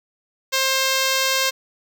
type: tone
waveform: 5% pulse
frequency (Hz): 530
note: C5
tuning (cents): +22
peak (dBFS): -6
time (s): 0.52-1.51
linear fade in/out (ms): 20
effects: none